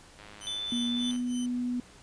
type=click train; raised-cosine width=0.3 ms; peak=-32 dBFS; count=102; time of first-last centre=0.19-1.161 s; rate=104 Hz
type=tone with tremolo; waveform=15% pulse; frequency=3037 Hz; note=F#7; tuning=44 cents sharp; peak=-32 dBFS; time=0.41-1.46 s; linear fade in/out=2 ms; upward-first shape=sine; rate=3.3 Hz; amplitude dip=90%
type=tone; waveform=sine; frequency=3520 Hz; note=A7; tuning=in tune; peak=-32 dBFS; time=0.47-1.11 s; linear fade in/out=0 ms
type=tone with pitch glide; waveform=sine; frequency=239.8 to 246 Hz; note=A#3 to B3; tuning=+49 to -7 cents; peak=-28 dBFS; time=0.72-1.8 s; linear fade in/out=2 ms; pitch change=+44 cents; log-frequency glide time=0.89-1.08 s
effects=pink hiss -54 dBFS RMS until 2.02 s + resampled to 22050 Hz